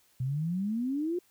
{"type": "exponential sweep", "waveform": "sine", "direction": "up", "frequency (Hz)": [123.47, 364.3], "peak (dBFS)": -28, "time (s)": [0.2, 1.19], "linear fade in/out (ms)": 5, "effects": ["white hiss -66 dBFS RMS until 1.3 s"]}